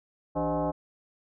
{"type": "tone with frequency modulation", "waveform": "sine", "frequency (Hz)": 163.1, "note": "E3", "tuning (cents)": -18, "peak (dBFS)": -25, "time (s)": [0.35, 0.72], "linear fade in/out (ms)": 20, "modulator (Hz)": 227, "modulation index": 3.4, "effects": []}